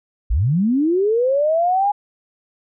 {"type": "linear sweep", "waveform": "sine", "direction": "up", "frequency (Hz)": [43.33, 831], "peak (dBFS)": -14, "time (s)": [0.3, 1.92], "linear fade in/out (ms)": 10, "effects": []}